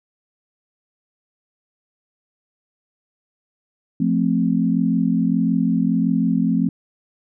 sine chord, F major, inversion none, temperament equal, 174.61 / 220 / 261.6 Hz, F3 / A3 / C4, 0 / 0 / 0 cents, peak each -20 dBFS, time 4-6.69 s, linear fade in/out 5 ms, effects none

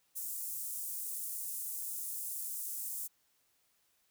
pink high-pass noise, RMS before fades -40 dBFS, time 0.15-3.08 s, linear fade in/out 20 ms, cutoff 8500 Hz, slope 24 dB/octave, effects white hiss -74 dBFS RMS until 4.1 s

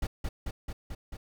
brown noise with echo, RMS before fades -30 dBFS, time 0.02-0.07 s, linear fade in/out 5 ms, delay 220 ms, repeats 5, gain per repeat -2 dB, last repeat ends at 1.17 s, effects none

